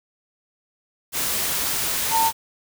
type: tone in noise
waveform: sine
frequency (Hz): 904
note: A5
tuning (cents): +47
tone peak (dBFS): -17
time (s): 2.1-2.32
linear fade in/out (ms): 50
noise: white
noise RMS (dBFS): -24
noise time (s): 1.12-2.33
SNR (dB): +4
effects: none